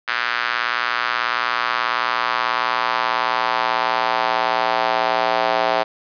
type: tone with high-pass filter sweep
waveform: square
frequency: 59.2 Hz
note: A#1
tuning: 27 cents sharp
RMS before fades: -20 dBFS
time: 0.07-5.84 s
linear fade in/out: 20 ms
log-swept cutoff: 1500 to 680 Hz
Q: 2.3
effects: resampled to 11025 Hz + 7-bit